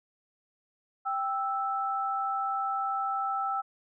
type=tone pair together; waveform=sine; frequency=785.8 / 1318.5 Hz; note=G5 / E6; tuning=+4 / 0 cents; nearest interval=major sixth; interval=896 cents; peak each=-31 / -30 dBFS; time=1.05-3.62 s; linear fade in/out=20 ms; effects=none